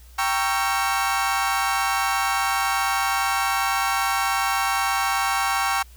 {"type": "chord", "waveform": "30% pulse", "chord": "G diminished seventh", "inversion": "none", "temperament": "equal with one note detuned", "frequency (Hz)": [784, 932.3, 1108.7, 1350.1], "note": ["G5", "Bb5", "Db6", "Fb6"], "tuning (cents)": [0, 0, 0, 41], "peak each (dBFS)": [-22, -26, -23, -25], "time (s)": [0.18, 5.83], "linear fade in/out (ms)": 10, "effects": ["added 60 Hz sine -44 dBFS peak until 5.96 s", "white hiss -54 dBFS RMS until 5.96 s"]}